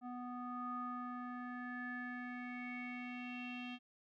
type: tone with low-pass filter sweep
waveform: square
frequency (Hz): 246.9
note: B3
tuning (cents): 0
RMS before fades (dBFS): -45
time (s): 0.01-3.79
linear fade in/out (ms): 50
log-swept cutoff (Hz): 1000 to 3000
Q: 7.9
effects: none